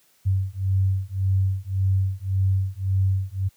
sine beating tone pair, 94.9 / 96.7 Hz, F#2 / G2, +44 / -23 cents, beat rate 1.8 Hz, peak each -22 dBFS, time 0.25-3.49 s, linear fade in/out 20 ms, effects white hiss -61 dBFS RMS until 3.56 s + high-pass 60 Hz 12 dB/octave

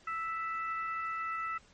harmonic tone, 659.3 Hz, E5, in tune, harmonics 2 / 3 / 4, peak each -34 / -41 / -47 dBFS, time 0.07-1.58 s, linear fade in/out 5 ms, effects pink hiss -62 dBFS RMS until 1.73 s + MP3 32 kbps

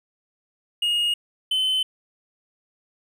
triangle tone pair in turn, 2863 / 3052 Hz, F7 / G7, +42 / -47 cents, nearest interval minor second, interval 111 cents, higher second, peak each -18 dBFS, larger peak neither, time 0.82-1.14 / 1.51-1.83 s, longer neither, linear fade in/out 5 ms, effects none

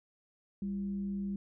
sine tone with frequency modulation, 197.9 Hz, G3, 17 cents sharp, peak -33 dBFS, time 0.62-1.36 s, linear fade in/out 2 ms, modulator 143 Hz, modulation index 0.28, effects none

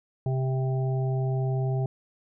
harmonic tone, 131.2 Hz, C3, 5 cents sharp, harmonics 1 / 3 / 5 / 6, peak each -24 / -34 / -38 / -40 dBFS, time 0.26-1.86 s, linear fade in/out 2 ms, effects none

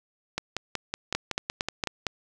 two click trains, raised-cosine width 0.2 ms, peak -11 / -9 dBFS, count 9 / 5, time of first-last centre 0.38-1.873 / 1.15-2.067 s, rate 5.36 / 4.36 Hz, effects none

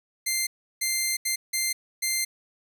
10% pulse tone bursts at uneven times, 2089 Hz, C7, 3 cents flat, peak -15 dBFS, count 5, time 0.26-0.47 / 0.81-1.17 / 1.25-1.36 / 1.53-1.73 / 2.02-2.25 s, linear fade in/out 10 ms, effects none

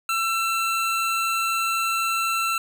25% pulse tone, 1342 Hz, E6, 31 cents sharp, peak -18 dBFS, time 0.09-2.58 s, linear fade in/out 2 ms, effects none

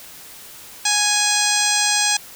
harmonic tone with a mistuned harmonic, 830.6 Hz, G#5, in tune, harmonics 1 / 2 / 3 / 4 / 5 / 6 / 7 / 8 / 9 / 10, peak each -25 / -25 / -25 / -25 / -25 / -25 / -25 / -25 / -25 / -25 dBFS, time 0.85-2.17 s, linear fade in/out 5 ms, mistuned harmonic 8, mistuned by -62 cents, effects white hiss -40 dBFS RMS until 2.35 s

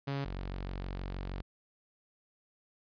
sawtooth tone pair in turn, 139 / 46.39 Hz, C#3 / F#1, +5 / +5 cents, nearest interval octave + perfect fifth, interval 1900 cents, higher first, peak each -29 / -33 dBFS, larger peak first, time 0.07-0.25 / 0.25-1.42 s, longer second, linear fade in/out 10 ms, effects resampled to 11025 Hz

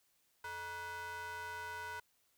square ring-modulated tone, 261.6 Hz, C4, in tune, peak -40 dBFS, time 0.44-2 s, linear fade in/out 5 ms, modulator 1220 Hz, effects white hiss -75 dBFS RMS until 2.37 s

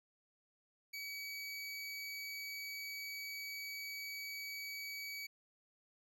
25% pulse tone, 2274 Hz, C#7, 44 cents sharp, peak -39 dBFS, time 0.93-5.27 s, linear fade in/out 10 ms, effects none

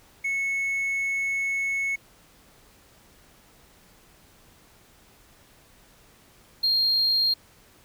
triangle tone pair in turn, 2200 / 4218 Hz, C#7 / C8, -14 / +13 cents, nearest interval major seventh, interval 1127 cents, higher second, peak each -22 / -17 dBFS, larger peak second, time 0.24-1.96 / 6.63-7.34 s, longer first, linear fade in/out 10 ms, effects tanh soft clip ceiling -16 dBFS + pink hiss -56 dBFS RMS until 7.84 s

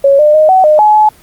sine tone with pitch steps, 554 / 601 / 619 / 753 / 610 / 848 / 854 Hz, C#5 / D5 / D#5 / F#5 / D#5 / G#5 / G#5, -1 / +40 / -9 / +30 / -34 / +36 / +48 cents, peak -3 dBFS, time 0.04-1.09 s, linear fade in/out 5 ms, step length 150 ms, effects pink hiss -42 dBFS RMS until 1.22 s + Opus 24 kbps

